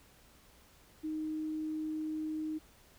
sine tone, 311.1 Hz, D#4, in tune, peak -34 dBFS, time 1.03-2.59 s, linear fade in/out 20 ms, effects added 60 Hz sine -68 dBFS peak until 2.98 s + pink hiss -62 dBFS RMS until 2.98 s

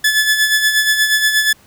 sawtooth tone with tremolo, 1726 Hz, A6, 34 cents flat, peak -6 dBFS, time 0.04-1.53 s, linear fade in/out 5 ms, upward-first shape sine, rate 8.4 Hz, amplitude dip 55%, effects pink hiss -49 dBFS RMS until 1.66 s

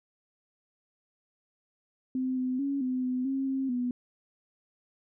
sine tone with pitch steps, 258.2 / 255.1 / 278.4 / 255.2 / 253.2 / 269.1 / 267 / 246.6 Hz, C4 / C4 / C#4 / C4 / B3 / C4 / C4 / B3, -23 / -44 / +8 / -43 / +43 / +49 / +35 / -2 cents, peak -27 dBFS, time 2.15-3.91 s, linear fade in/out 2 ms, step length 220 ms, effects none

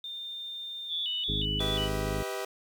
sine tone with pitch glide, 3613 to 3668 Hz, A7 to A#7, +45 to -29 cents, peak -36 dBFS, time 0.04-1.45 s, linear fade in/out 2 ms, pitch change +26 cents, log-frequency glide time 0.97-1.03 s
sine tone with vibrato, 3199 Hz, G7, 34 cents sharp, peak -30 dBFS, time 0.88-1.89 s, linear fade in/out 50 ms, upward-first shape square, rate 2.8 Hz, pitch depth 130 cents each way
harmonic tone, 51.91 Hz, G#1, in tune, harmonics 1 / 2 / 3 / 4 / 5 / 6 / 8, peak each -34 / -37 / -37 / -41 / -41 / -42 / -41 dBFS, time 1.28-2.23 s, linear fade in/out 10 ms
sawtooth chord, G augmented, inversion none, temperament equal with one note detuned, 392 / 493.9 / 636.8 Hz, G4 / B4 / D#5, 0 / 0 / +40 cents, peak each -32 / -34 / -34 dBFS, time 1.6-2.45 s, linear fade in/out 5 ms
effects 10-bit

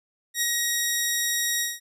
10% pulse tone with ADSR envelope, 1892 Hz, A#6, 25 cents sharp, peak -12 dBFS, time 0.34-1.8 s, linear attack 76 ms, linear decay 27 ms, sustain -2 dB, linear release 190 ms, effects none

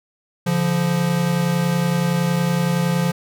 square tone pair together, 142.66 / 173.4 Hz, D3 / F3, -50 / -12 cents, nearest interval minor third, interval 338 cents, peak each -23 / -19 dBFS, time 0.46-3.12 s, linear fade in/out 10 ms, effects none

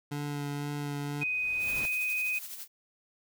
25% pulse tone with vibrato, 144.7 Hz, D3, 25 cents flat, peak -29 dBFS, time 0.11-1.24 s, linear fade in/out 10 ms, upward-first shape sine, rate 2 Hz, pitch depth 13 cents each way
pink noise with exponential growth, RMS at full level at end -39 dBFS, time 0.84-1.86 s, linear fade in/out 5 ms, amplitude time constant 220 ms
sine tone, 2502 Hz, D#7, 9 cents sharp, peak -28 dBFS, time 1.21-2.39 s, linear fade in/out 10 ms
blue noise with tremolo, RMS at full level -40 dBFS, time 1.59-2.68 s, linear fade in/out 50 ms, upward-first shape sine, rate 12 Hz, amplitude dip 50%
effects none

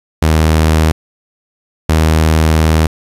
sawtooth tone pair in turn, 78.9 / 79.2 Hz, D#2 / D#2, +25 / +31 cents, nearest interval unison, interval 6 cents, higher second, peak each -4 dBFS, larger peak neither, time 0.22-0.92 / 1.89-2.87 s, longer second, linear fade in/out 5 ms, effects resampled to 32000 Hz + 7-bit

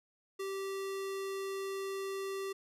square tone, 389.3 Hz, G4, 12 cents flat, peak -37 dBFS, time 0.39-2.53 s, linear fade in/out 10 ms, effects resampled to 32000 Hz

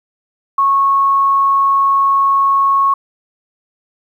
sine tone, 1100 Hz, C#6, 14 cents flat, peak -9 dBFS, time 0.58-2.94 s, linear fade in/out 5 ms, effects 8-bit

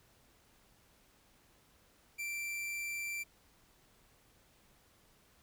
45% pulse tone, 2349 Hz, D7, in tune, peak -37 dBFS, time 2.18-3.24 s, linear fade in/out 20 ms, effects pink hiss -67 dBFS RMS until 5.42 s

